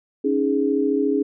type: chord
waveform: sine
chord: C# suspended second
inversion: none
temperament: equal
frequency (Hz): 277.2 / 311.1 / 415.3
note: C#4 / D#4 / G#4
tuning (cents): 0 / 0 / 0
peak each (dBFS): -21 / -24 / -21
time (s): 0.24-1.23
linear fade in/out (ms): 10
effects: none